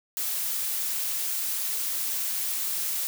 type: noise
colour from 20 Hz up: blue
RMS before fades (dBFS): -29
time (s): 0.17-3.07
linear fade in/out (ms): 0
effects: none